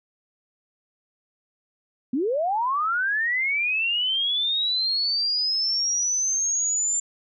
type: linear sweep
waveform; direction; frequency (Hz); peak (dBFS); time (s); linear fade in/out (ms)
sine; up; 233.3 to 7260; -21; 2.13-7; 5
effects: none

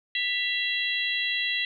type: harmonic tone with a mistuned harmonic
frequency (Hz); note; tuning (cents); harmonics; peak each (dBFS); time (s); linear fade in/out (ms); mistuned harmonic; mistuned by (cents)
659.3; E5; 0; 3 / 4 / 5 / 6; -29 / -30 / -31 / -32; 0.15-1.65; 2; 4; +64
effects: none

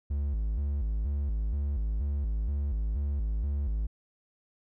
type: tone with vibrato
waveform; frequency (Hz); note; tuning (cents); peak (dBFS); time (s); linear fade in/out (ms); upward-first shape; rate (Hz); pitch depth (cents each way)
triangle; 61.74; B1; 0; -25; 0.1-3.87; 10; square; 2.1; 250
effects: none

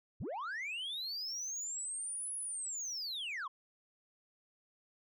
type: linear two-way sweep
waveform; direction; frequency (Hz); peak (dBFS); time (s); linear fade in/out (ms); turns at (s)
sine; up then down; 55 to 10490 to 985; -35; 0.2-3.48; 10; 2.36
effects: tanh soft clip ceiling -37 dBFS

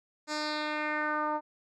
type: tone with low-pass filter sweep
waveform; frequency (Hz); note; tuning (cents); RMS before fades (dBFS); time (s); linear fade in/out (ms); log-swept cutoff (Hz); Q
10% pulse; 302.8; D#4; -47; -32; 0.27-1.41; 50; 6600 to 890; 2.7
effects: none

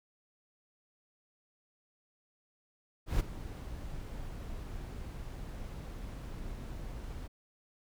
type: noise with ADSR envelope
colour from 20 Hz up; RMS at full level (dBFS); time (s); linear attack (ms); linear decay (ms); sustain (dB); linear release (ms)
brown; -27; 3.06-7.28; 140; 12; -15; 16
effects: none

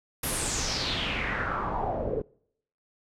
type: noise with low-pass filter sweep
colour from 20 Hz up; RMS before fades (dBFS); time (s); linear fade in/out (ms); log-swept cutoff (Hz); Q
pink; -30; 0.23-2.22; 5; 12000 to 420; 4.8
effects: noise-tail reverb RT60 0.7 s tail -25 dB re dry

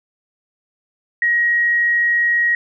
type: tone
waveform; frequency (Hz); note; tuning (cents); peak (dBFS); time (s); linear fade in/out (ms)
sine; 1893; A#6; +26; -13; 1.22-2.55; 2
effects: none

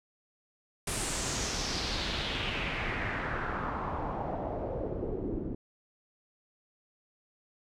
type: noise with low-pass filter sweep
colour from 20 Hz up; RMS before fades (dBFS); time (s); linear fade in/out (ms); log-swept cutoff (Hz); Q
pink; -34; 0.87-5.55; 5; 9700 to 310; 2.9
effects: none

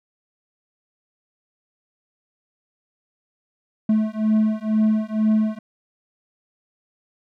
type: beating tone pair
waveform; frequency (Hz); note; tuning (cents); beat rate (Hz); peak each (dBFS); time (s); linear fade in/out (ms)
triangle; 215.7 / 217.8; A3 / A3; -34 / -17; 2.1; -18; 3.89-5.59; 5
effects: none

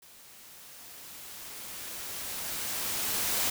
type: noise with level ramp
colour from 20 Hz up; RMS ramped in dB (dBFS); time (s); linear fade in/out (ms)
white; -54 to -28; 0.02-3.5; 5
effects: none

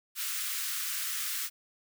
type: high-pass noise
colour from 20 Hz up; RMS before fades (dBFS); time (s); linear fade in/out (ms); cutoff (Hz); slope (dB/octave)
white; -34; 0.15-1.5; 50; 1200; 48
effects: none

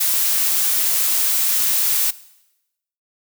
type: noise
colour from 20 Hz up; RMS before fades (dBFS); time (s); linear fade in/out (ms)
blue; -18; 0-2.11; 10
effects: noise-tail reverb RT60 0.9 s tail -19 dB re dry

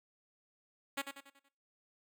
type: tone with echo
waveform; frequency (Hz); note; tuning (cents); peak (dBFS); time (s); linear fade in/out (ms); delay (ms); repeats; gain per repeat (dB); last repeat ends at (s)
5% pulse; 277.2; C#4; 0; -23; 0.97-1.02; 10; 94; 5; -7; 1.49
effects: noise-tail reverb RT60 0.4 s tail -19 dB re dry

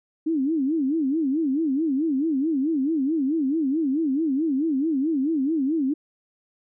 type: tone with vibrato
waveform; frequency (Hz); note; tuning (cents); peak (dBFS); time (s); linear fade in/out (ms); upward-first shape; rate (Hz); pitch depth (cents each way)
sine; 293.7; D4; 0; -20; 0.26-5.94; 10; sine; 4.6; 210
effects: none

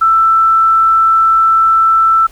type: tone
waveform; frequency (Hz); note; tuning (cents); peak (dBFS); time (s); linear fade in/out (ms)
sine; 1328; E6; +12; -6; 0.01-2.27; 10
effects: added 50 Hz sine -41 dBFS peak until 2.31 s + pink hiss -43 dBFS RMS until 2.31 s

